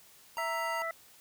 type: tone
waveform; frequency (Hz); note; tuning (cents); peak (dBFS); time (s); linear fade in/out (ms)
square; 932.3; A#5; 0; -36; 0.37-0.82; 0
type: harmonic tone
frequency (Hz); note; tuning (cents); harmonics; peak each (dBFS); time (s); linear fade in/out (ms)
660; E5; +2; 1 / 2 / 3; -37 / -37 / -37; 0.38-0.91; 2
effects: white hiss -58 dBFS RMS until 1.2 s